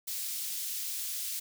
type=high-pass noise; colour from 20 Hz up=white; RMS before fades=-36 dBFS; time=0.07-1.4 s; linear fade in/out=10 ms; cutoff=3500 Hz; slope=12 dB/octave; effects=none